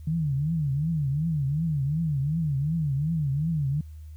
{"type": "tone with vibrato", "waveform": "sine", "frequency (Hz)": 150, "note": "D3", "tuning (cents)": 37, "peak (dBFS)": -23, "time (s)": [0.07, 3.81], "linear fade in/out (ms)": 5, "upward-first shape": "triangle", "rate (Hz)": 2.7, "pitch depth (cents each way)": 220, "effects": ["added 77 Hz sine -39 dBFS peak until 4.16 s", "white hiss -66 dBFS RMS until 4.16 s"]}